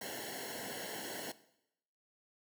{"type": "noise with comb filter", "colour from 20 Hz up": "pink", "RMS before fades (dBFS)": -43, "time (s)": [0.01, 1.32], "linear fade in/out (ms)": 5, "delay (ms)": 0.82, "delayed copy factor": -0.95, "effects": ["noise-tail reverb RT60 0.8 s tail -17 dB re dry", "high-pass 150 Hz 12 dB/octave"]}